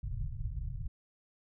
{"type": "low-pass noise", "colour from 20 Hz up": "pink", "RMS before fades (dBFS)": -37, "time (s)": [0.03, 0.88], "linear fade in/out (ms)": 5, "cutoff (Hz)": 150, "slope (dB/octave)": 96, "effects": []}